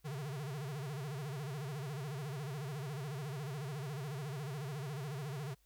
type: tone with vibrato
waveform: square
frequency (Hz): 141.6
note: C#3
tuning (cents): +37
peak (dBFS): -40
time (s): 0.04-5.55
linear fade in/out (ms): 20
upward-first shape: sine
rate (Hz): 14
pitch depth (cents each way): 180
effects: added 50 Hz sine -70 dBFS peak until 5.65 s + white hiss -75 dBFS RMS until 5.65 s